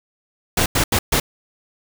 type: noise bursts at uneven times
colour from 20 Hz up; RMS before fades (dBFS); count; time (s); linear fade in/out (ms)
pink; -17; 4; 0.57-0.66 / 0.75-0.84 / 0.92-0.99 / 1.12-1.2; 5
effects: none